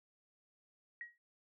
sine tone with exponential decay, 1900 Hz, A#6, 33 cents sharp, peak -40 dBFS, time 1.01-1.18 s, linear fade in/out 1 ms, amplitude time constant 35 ms, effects noise-tail reverb RT60 0.3 s tail -26 dB re dry

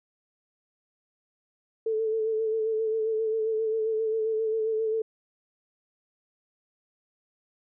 sine tone with vibrato, 441 Hz, A4, 4 cents sharp, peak -24 dBFS, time 1.86-5.02 s, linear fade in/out 5 ms, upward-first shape sine, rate 7.5 Hz, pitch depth 32 cents each way, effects none

